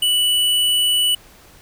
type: tone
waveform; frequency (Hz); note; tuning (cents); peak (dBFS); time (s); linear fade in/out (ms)
square; 2960; F#7; 0; -15; 0.02-1.15; 5
effects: pink hiss -47 dBFS RMS until 1.61 s